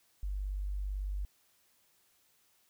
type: tone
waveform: sine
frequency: 49 Hz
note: G1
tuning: in tune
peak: -33 dBFS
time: 0.23-1.25 s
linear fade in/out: 0 ms
effects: white hiss -70 dBFS RMS until 2.69 s